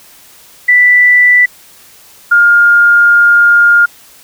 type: tone pair in turn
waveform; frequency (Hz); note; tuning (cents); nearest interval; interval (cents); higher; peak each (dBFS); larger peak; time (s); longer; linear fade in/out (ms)
sine; 1975.5 / 1412.7; B6 / F6; 0 / +19; tritone; 581; first; -3; neither; 0.68-1.46 / 2.31-3.86; second; 10
effects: white hiss -40 dBFS RMS until 4.23 s